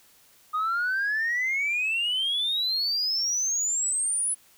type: exponential sweep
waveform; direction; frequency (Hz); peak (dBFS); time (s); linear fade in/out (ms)
sine; up; 1227 to 10250; -22; 0.53-4.35; 20
effects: tanh soft clip ceiling -21 dBFS + white hiss -58 dBFS RMS until 4.57 s